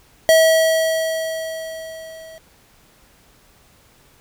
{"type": "tone with level ramp", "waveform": "square", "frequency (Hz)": 645, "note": "E5", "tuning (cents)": -38, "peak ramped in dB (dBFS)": [-9, -38], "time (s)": [0.29, 2.38], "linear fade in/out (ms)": 0, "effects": ["pink hiss -53 dBFS RMS until 4.2 s"]}